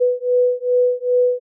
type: beating tone pair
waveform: sine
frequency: 493.9 / 496.4 Hz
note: B4 / B4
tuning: 0 / +9 cents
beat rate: 2.5 Hz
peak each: -17 dBFS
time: 0-1.4 s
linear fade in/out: 20 ms
effects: none